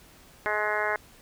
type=harmonic tone; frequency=211.1 Hz; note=G#3; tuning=29 cents sharp; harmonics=2 / 3 / 4 / 5 / 6 / 7 / 8 / 9 / 10; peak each=-34 / -32 / -33 / -34 / -37 / -33 / -32 / -34 / -36 dBFS; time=0.46-0.96 s; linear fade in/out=0 ms; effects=pink hiss -54 dBFS RMS until 1.21 s